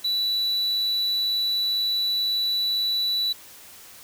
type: tone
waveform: triangle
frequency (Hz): 3951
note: B7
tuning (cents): 0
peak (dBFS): -20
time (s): 0.04-3.33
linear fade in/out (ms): 10
effects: white hiss -46 dBFS RMS until 4.03 s